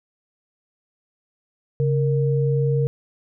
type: tone pair together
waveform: sine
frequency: 138.3 / 465.2 Hz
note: C#3 / A#4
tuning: -4 / -4 cents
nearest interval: octave + major sixth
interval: 2100 cents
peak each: -18 / -23 dBFS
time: 1.8-2.87 s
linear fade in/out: 0 ms
effects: none